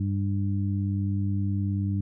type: harmonic tone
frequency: 98.9 Hz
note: G2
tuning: 16 cents sharp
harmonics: 1 / 2 / 3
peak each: -25 / -30 / -35 dBFS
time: 0-2.01 s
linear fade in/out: 5 ms
effects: none